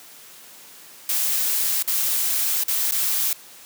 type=noise with dropouts; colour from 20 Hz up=blue; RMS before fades=-22 dBFS; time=1.09-3.33 s; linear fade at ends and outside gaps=2 ms; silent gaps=1.826-1.876 / 2.637-2.681 / 2.911-2.92 s; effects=white hiss -45 dBFS RMS until 3.65 s + high-pass 150 Hz 12 dB/octave